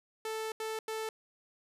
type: tone bursts at uneven times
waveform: sawtooth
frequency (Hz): 440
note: A4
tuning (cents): 0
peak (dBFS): -31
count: 3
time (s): 0.25-0.52 / 0.6-0.79 / 0.88-1.09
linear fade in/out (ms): 2
effects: resampled to 32000 Hz